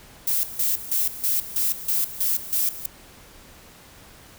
violet noise with tremolo, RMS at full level -22 dBFS, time 0.27-2.86 s, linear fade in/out 5 ms, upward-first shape square, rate 3.1 Hz, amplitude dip 80%, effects pink hiss -48 dBFS RMS until 4.38 s

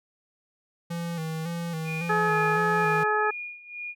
square tone with vibrato, 164.81 Hz, E3, in tune, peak -30 dBFS, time 0.9-3.04 s, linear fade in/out 10 ms, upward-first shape square, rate 1.8 Hz, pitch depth 52 cents each way
sine tone with tremolo, 2434 Hz, D#7, 39 cents flat, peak -32 dBFS, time 1.84-3.95 s, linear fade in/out 50 ms, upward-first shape sine, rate 2.1 Hz, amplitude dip 80%
harmonic tone, 425.4 Hz, G#4, 42 cents sharp, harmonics 1 / 2 / 3 / 4, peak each -27 / -27 / -27 / -27 dBFS, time 2.09-3.31 s, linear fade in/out 10 ms
effects none

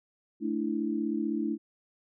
sine chord, A suspended fourth, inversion none, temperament equal, 220 / 293.7 / 329.6 Hz, A3 / D4 / E4, 0 / 0 / 0 cents, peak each -32 dBFS, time 0.4-1.58 s, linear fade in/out 50 ms, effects none

